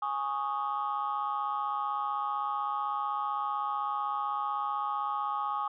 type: chord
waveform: sine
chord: Ab suspended fourth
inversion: none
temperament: equal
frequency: 830.6 / 1108.7 / 1244.5 Hz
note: Ab5 / Db6 / Eb6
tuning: 0 / 0 / 0 cents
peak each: -33 dBFS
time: 0.02-5.68 s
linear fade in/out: 5 ms
effects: tanh soft clip ceiling -23 dBFS